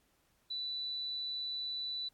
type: tone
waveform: sine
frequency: 3972 Hz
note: B7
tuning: 9 cents sharp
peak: -36 dBFS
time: 0.5-2.09 s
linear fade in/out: 10 ms
effects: pink hiss -73 dBFS RMS until 2.13 s + AAC 64 kbps